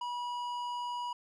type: tone with low-pass filter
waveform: square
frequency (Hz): 971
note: B5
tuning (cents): -30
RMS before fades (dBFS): -37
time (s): 0.01-1.13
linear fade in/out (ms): 5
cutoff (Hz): 4700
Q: 0.51
effects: none